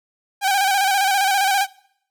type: tone with vibrato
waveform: sawtooth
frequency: 784 Hz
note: G5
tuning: in tune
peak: -12 dBFS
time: 0.41-1.67 s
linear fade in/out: 50 ms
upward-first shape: square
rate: 15 Hz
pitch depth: 48 cents each way
effects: noise-tail reverb RT60 0.7 s tail -24 dB re dry